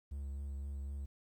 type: tone with vibrato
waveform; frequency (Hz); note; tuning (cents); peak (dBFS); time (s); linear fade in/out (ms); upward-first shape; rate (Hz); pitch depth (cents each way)
triangle; 69.6; C#2; +8; -37; 0.11-1.06; 10; triangle; 3.9; 29
effects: 12-bit